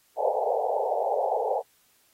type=band-pass noise; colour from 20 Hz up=white; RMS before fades=-26 dBFS; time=0.16-1.63 s; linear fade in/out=50 ms; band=430 to 860 Hz; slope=96 dB/octave; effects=white hiss -64 dBFS RMS until 2.13 s + AAC 48 kbps